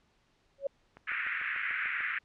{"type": "tone with exponential growth", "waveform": "sine", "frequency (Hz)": 554.4, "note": "C#5", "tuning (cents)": 0, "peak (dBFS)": -25, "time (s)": [0.58, 0.67], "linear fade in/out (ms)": 5, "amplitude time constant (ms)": 19}
{"type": "click train", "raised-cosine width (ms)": 0.5, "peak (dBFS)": -34, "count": 8, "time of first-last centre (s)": [0.97, 2.007], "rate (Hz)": 6.75}
{"type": "band-pass noise", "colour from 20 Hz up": "white", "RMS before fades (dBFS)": -34, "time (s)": [1.07, 2.19], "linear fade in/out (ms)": 10, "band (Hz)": [1400, 2300], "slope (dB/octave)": 48}
{"effects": ["pink hiss -70 dBFS RMS until 2.24 s", "low-pass 5000 Hz 12 dB/octave"]}